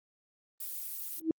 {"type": "noise", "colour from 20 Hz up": "violet", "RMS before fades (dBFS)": -39, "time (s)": [0.6, 1.2], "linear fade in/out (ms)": 5}
{"type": "tone with exponential growth", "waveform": "sine", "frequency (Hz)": 321.8, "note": "E4", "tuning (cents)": -42, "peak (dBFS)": -21, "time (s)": [1.17, 1.31], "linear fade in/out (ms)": 2, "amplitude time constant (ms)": 29}
{"effects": ["Opus 24 kbps"]}